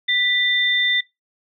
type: tone pair together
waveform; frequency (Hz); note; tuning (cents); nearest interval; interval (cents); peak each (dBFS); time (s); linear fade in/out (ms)
sine; 1975.5 / 3581; B6 / A7; 0 / +30; minor seventh; 1030; -19; 0.08-1.01; 10
effects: noise-tail reverb RT60 0.2 s tail -21 dB re dry